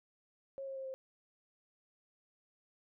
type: tone with pitch steps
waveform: sine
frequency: 544 / 538.4 / 532.8 / 527.3 Hz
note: C#5 / C5 / C5 / C5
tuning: -33 / +49 / +31 / +13 cents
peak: -40 dBFS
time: 0.58-0.94 s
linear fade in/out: 0 ms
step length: 90 ms
effects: none